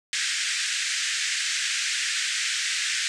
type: band-pass noise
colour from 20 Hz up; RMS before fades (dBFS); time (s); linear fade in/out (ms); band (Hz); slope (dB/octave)
pink; -27; 0.13-3.08; 0; 1600 to 8400; 48
effects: none